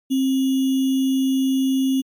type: tone with sample-and-hold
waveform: sine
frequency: 265.7 Hz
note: C4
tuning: 27 cents sharp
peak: -16 dBFS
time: 0.1-2.02 s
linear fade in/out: 20 ms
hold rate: 3150 Hz
effects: MP3 96 kbps